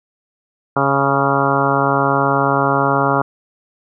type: harmonic tone with a mistuned harmonic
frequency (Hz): 138.59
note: C#3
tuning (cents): 0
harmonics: 1 / 2 / 3 / 4 / 5 / 6 / 7 / 8 / 9 / 10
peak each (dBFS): -22 / -22 / -22 / -22 / -22 / -22 / -22 / -22 / -22 / -22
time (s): 0.76-3.22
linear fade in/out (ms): 5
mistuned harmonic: 9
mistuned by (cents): -24
effects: none